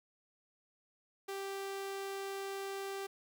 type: tone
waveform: sawtooth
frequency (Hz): 392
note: G4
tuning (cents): 0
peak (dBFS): -35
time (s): 1.28-3.07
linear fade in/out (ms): 10
effects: 11-bit